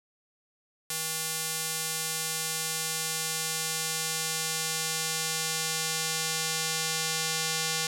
square tone with band-pass filter sweep, 160 Hz, D#3, 49 cents sharp, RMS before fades -31 dBFS, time 0.9-7.87 s, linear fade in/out 2 ms, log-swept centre 10000 to 6200 Hz, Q 0.85, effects none

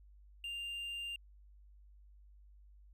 triangle tone, 2794 Hz, F7, in tune, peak -38 dBFS, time 0.44-1.16 s, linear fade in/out 2 ms, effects added 50 Hz sine -57 dBFS peak until 2.93 s

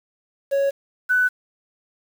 triangle / sine tone pair in turn, 554.4 / 1495.5 Hz, C#5 / F#6, 0 / +18 cents, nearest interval octave + perfect fourth, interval 1718 cents, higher second, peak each -15 dBFS, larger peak neither, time 0.51-0.71 / 1.09-1.29 s, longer neither, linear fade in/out 20 ms, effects 7-bit

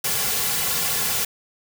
white noise with comb filter, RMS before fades -23 dBFS, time 0.04-1.25 s, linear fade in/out 5 ms, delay 3.2 ms, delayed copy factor -1, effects none

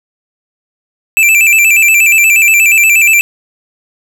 square tone with vibrato, 2489 Hz, D#7, in tune, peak -5 dBFS, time 1.17-3.21 s, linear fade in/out 0 ms, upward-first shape square, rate 8.4 Hz, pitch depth 94 cents each way, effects 7-bit

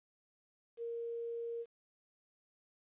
sine tone with quantisation, 466.2 Hz, A#4, in tune, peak -38 dBFS, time 0.77-1.66 s, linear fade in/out 50 ms, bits 11, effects resampled to 8000 Hz

